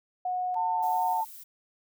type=tone with tremolo; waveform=sine; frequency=730 Hz; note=F#5; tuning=24 cents flat; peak=-27 dBFS; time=0.25-1.21 s; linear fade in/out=5 ms; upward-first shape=square; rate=1.7 Hz; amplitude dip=30%
type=tone with vibrato; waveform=sine; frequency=895 Hz; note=A5; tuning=29 cents sharp; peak=-26 dBFS; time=0.55-1.25 s; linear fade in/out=20 ms; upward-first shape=sine; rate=2.4 Hz; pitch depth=12 cents each way
type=noise; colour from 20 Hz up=violet; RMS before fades=-46 dBFS; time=0.82-1.44 s; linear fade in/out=10 ms
effects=none